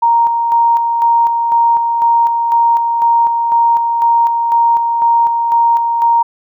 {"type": "tone with tremolo", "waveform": "sine", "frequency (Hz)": 932.3, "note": "A#5", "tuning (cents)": 0, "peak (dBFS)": -7, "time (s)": [0.02, 6.23], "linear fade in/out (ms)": 10, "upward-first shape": "square", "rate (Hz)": 2, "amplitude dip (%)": 40, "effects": []}